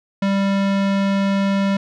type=tone with low-pass filter; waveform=square; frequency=196.8 Hz; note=G3; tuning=7 cents sharp; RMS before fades=-18 dBFS; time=0.22-1.77 s; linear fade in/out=5 ms; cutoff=3800 Hz; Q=0.76; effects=none